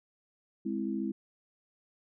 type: chord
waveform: sine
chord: Ab augmented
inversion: none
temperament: equal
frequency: 207.7 / 261.6 / 329.6 Hz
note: Ab3 / C4 / E4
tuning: 0 / 0 / 0 cents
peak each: -34 / -36 / -35 dBFS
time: 0.65-1.12 s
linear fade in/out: 10 ms
effects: none